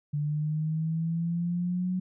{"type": "exponential sweep", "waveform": "sine", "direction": "up", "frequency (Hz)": [146.2, 185], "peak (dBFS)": -26, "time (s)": [0.13, 2], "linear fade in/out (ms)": 10, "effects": []}